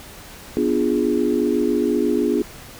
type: chord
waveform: sine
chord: B diminished seventh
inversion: none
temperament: equal with one note detuned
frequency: 246.9 / 294.9 / 349.2 / 415.3 Hz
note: B3 / D4 / F4 / Ab4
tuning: 0 / +7 / 0 / 0 cents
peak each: -22 dBFS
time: 0.57-2.42 s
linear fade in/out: 0 ms
effects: pink hiss -40 dBFS RMS until 2.79 s